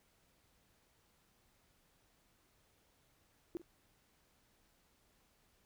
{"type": "tone with echo", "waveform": "sine", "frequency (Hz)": 342.3, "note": "F4", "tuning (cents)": -35, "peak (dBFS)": -37, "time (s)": [3.55, 3.57], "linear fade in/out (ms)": 0, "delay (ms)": 46, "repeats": 1, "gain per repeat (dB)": -15, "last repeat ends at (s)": 3.616, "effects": ["pink hiss -73 dBFS RMS until 5.65 s"]}